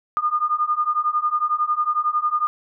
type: beating tone pair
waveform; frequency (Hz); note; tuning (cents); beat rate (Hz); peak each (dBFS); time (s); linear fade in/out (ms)
sine; 1212 / 1223; D#6 / D#6; -46 / -30; 11; -22 / -21; 0.17-2.47; 0
effects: none